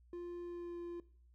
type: tone with pitch glide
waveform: triangle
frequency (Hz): 349.2 to 345.6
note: F4 to F4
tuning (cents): 0 to -18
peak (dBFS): -40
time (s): 0.13-1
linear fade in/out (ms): 2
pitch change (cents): -18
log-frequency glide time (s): 0.42-0.79
effects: noise-tail reverb RT60 0.5 s tail -19 dB re dry + added 60 Hz sine -62 dBFS peak until 1.34 s